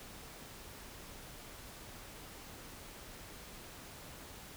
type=silence; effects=pink hiss -51 dBFS RMS until 4.56 s